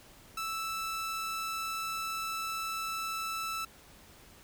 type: tone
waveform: sawtooth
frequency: 1318.5 Hz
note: E6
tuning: in tune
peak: -30 dBFS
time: 0.37-3.65 s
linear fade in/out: 5 ms
effects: pink hiss -56 dBFS RMS until 4.43 s